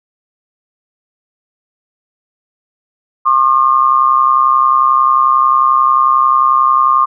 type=tone pair together; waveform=sine; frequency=1071.8 / 1203 Hz; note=C6 / D6; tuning=+41 / +41 cents; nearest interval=major second; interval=200 cents; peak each=-10 dBFS; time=3.25-7.06 s; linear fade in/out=20 ms; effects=none